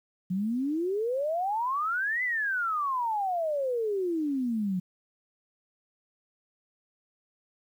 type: exponential two-way sweep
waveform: sine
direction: up then down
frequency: 177.3 to 2047 to 177.3 Hz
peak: -26 dBFS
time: 0.3-4.8 s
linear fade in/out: 10 ms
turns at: 2.23 s
effects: 10-bit